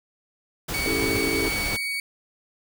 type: noise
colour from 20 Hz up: pink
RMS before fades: -30 dBFS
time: 0.68-1.77 s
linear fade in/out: 10 ms
type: tone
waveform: 35% pulse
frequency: 2247 Hz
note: C#7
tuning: 23 cents sharp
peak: -24 dBFS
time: 0.74-2 s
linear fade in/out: 2 ms
type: chord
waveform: triangle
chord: A dominant seventh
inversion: first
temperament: just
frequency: 275 / 330 / 396 / 440 Hz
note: C#4 / E4 / G4 / A4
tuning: -14 / +2 / +18 / 0 cents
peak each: -28 dBFS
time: 0.86-1.49 s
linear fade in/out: 2 ms
type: tone bursts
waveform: sawtooth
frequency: 110 Hz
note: A2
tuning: in tune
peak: -25 dBFS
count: 3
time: 1.02-1.178 s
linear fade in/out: 5 ms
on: 38 ms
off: 22 ms
effects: none